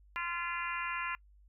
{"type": "harmonic tone with a mistuned harmonic", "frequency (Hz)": 344.9, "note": "F4", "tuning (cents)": -22, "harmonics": [3, 4, 5, 6, 7, 8], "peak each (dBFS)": [-39, -40, -41, -42, -42, -43], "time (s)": [0.16, 1.15], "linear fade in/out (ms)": 0, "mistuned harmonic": 6, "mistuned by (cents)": -16, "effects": ["noise-tail reverb RT60 0.1 s tail -25 dB re dry", "added 50 Hz sine -58 dBFS peak until 1.48 s"]}